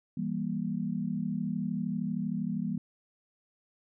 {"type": "chord", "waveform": "sine", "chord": "E diminished", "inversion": "none", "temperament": "just", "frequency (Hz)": [164.81, 197.78, 237.3], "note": ["E3", "G3", "Bb3"], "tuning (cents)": [0, 16, 31], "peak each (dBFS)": [-35, -33, -34], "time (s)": [0.17, 2.78], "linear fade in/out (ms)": 5, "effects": []}